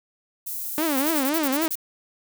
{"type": "high-pass noise", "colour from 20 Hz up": "white", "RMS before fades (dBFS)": -31, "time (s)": [0.46, 1.24], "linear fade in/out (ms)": 10, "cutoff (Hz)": 11000, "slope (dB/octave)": 12}
{"type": "tone with vibrato", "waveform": "sawtooth", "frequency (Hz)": 293.2, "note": "D4", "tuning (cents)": -3, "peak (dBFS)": -18, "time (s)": [0.78, 1.68], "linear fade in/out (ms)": 0, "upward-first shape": "triangle", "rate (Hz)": 3.8, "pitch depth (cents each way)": 240}
{"type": "noise bursts", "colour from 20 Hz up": "violet", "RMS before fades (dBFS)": -27, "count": 9, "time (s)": [0.97, 1.755], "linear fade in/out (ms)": 5, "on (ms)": 49, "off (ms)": 43}
{"effects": []}